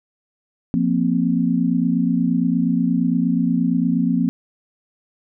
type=chord; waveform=sine; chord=F suspended fourth; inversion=none; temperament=equal; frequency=174.61 / 233.1 / 261.6 Hz; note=F3 / Bb3 / C4; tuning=0 / 0 / 0 cents; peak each=-20 dBFS; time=0.74-4.29 s; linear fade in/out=0 ms; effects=none